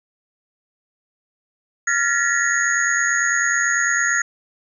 sine tone cluster, 1390 / 1718 / 1849 / 1938 / 6680 Hz, F6 / A6 / A#6 / B6 / G#8, -9 / -42 / -15 / -33 / +9 cents, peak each -23 dBFS, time 1.87-4.22 s, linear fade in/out 5 ms, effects none

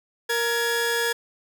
sawtooth tone pair together, 467.5 / 1682.9 Hz, A#4 / G#6, +5 / +22 cents, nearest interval octave + minor seventh, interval 2217 cents, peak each -21 dBFS, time 0.29-1.13 s, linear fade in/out 10 ms, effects 9-bit

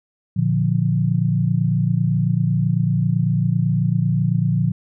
sine chord, Bb major, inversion none, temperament equal, 116.54 / 146.83 / 174.61 Hz, Bb2 / D3 / F3, 0 / 0 / 0 cents, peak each -20 / -20 / -20 dBFS, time 0.36-4.72 s, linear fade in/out 10 ms, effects none

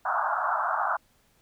white band-pass noise, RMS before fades -27 dBFS, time 0.05-0.97 s, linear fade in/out 5 ms, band 640 to 1500 Hz, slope 96 dB/octave, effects pink hiss -65 dBFS RMS until 1.41 s

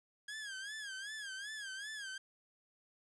sawtooth tone with vibrato, 1639 Hz, G#6, 23 cents flat, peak -39 dBFS, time 0.28-2.18 s, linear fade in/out 5 ms, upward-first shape sine, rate 2.6 Hz, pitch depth 120 cents each way, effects resampled to 22050 Hz + 11-bit

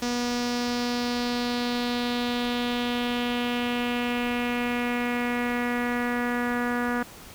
sawtooth tone with low-pass filter sweep, 242.5 Hz, B3, 31 cents flat, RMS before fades -27 dBFS, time 0.02-7.03 s, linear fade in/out 5 ms, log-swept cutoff 5800 to 1600 Hz, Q 2.9, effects pink hiss -45 dBFS RMS until 7.34 s

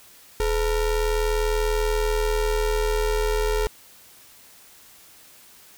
square ring-modulated tone, 233.1 Hz, A#3, in tune, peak -18 dBFS, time 0.4-3.67 s, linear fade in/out 0 ms, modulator 193 Hz, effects white hiss -50 dBFS RMS until 5.77 s

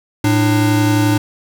square tone pair together, 110 / 298.5 Hz, A2 / D4, 0 / +28 cents, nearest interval octave + perfect fourth, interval 1728 cents, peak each -15 dBFS, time 0.24-1.18 s, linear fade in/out 5 ms, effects none

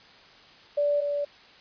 sine tone pair in turn, 581 / 577.7 Hz, D5 / D5, -19 / -29 cents, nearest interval unison, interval 10 cents, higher first, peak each -21 / -25 dBFS, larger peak first, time 0.77-1.01 / 1.01-1.25 s, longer neither, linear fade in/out 10 ms, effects white hiss -52 dBFS RMS until 1.6 s + resampled to 11025 Hz

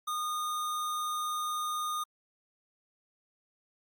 square tone, 1226 Hz, D#6, 26 cents flat, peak -32 dBFS, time 0.07-2.04 s, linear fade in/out 10 ms, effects Opus 48 kbps

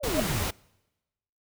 sine exponential sweep, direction down, 642 to 70.9 Hz, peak -29 dBFS, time 0-0.46 s, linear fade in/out 50 ms
pink noise, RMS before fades -30 dBFS, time 0.03-0.51 s, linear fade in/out 10 ms
sine tone with exponential growth, 621 Hz, D#5, 3 cents flat, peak -19 dBFS, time 0.08-0.2 s, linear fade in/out 1 ms, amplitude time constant 26 ms
effects noise-tail reverb RT60 1.0 s tail -25 dB re dry

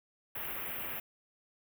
white band-stop noise, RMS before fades -39 dBFS, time 0.35-1 s, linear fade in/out 5 ms, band 3000 to 12000 Hz, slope 48 dB/octave, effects none

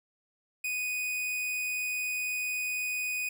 45% pulse tone, 2486 Hz, D#7, 2 cents flat, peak -30 dBFS, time 0.64-3.29 s, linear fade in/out 5 ms, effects none

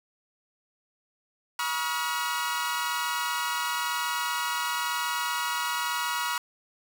sawtooth tone cluster, 965 / 1120 / 1279 / 1427 Hz, B5 / C#6 / D#6 / F6, -40 / +18 / +47 / +37 cents, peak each -27 / -31 / -32 / -29 dBFS, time 1.59-6.38 s, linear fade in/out 2 ms, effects none

